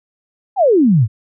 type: exponential sweep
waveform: sine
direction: down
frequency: 846 to 98 Hz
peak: -8 dBFS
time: 0.56-1.08 s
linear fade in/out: 50 ms
effects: none